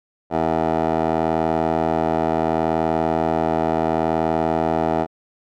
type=tone with band-pass filter; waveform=15% pulse; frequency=80.7 Hz; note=E2; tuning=36 cents flat; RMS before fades=-20 dBFS; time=0.3-5.07 s; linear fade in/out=50 ms; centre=600 Hz; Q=3; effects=none